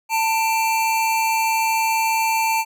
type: tone pair together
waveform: square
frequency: 893.2 / 2355 Hz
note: A5 / D7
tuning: +26 / +4 cents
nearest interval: octave + perfect fourth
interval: 1678 cents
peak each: -19 / -25 dBFS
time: 0.09-2.65 s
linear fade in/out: 50 ms
effects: none